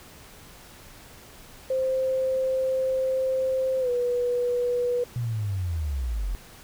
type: tone with pitch glide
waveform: sine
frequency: 523.3 to 488.3 Hz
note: C5 to B4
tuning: 0 to -20 cents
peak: -22 dBFS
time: 1.7-5.04 s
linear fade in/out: 5 ms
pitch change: -120 cents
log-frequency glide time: 3.8-3.9 s
type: linear sweep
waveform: sine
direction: down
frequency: 123.47 to 41.02 Hz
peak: -25 dBFS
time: 5.16-6.35 s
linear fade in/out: 0 ms
effects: pink hiss -48 dBFS RMS until 6.63 s